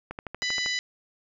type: click train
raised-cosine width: 0.5 ms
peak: -20 dBFS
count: 8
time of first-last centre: 0.11-0.661 s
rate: 12.7 Hz
type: harmonic tone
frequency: 994 Hz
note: B5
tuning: 11 cents sharp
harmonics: 2 / 3 / 4 / 5 / 6 / 7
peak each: -29 / -35 / -32 / -34 / -40 / -40 dBFS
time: 0.42-0.79 s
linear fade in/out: 0 ms
effects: none